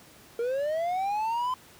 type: linear sweep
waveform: triangle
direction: up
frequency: 458.2 to 1028 Hz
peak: -24 dBFS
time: 0.39-1.54 s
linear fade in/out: 2 ms
effects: pink hiss -53 dBFS RMS until 1.79 s + high-pass 80 Hz 12 dB/octave